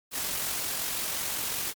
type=noise with amplitude modulation; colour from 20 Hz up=white; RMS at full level=-30 dBFS; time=0.11-1.74 s; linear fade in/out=50 ms; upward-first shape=sine; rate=45.5 Hz; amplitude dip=30%; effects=MP3 96 kbps